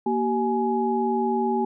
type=tone cluster; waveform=sine; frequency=235.3 / 384.3 / 839 Hz; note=A#3 / G4 / G#5; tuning=+16 / -34 / +17 cents; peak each=-25 dBFS; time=0.06-1.65 s; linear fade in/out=5 ms; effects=none